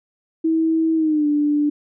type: tone with pitch glide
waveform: sine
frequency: 323 to 294.5 Hz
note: E4 to D4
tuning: -35 to +5 cents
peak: -15 dBFS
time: 0.44-1.7 s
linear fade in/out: 10 ms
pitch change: -160 cents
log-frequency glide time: 0.95-1.27 s
effects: none